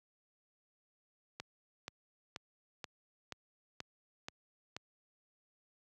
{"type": "click train", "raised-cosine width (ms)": 0.2, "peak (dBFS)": -24, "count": 8, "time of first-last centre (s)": [1.4, 4.765], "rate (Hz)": 2.08, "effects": ["high-pass 80 Hz 12 dB/octave"]}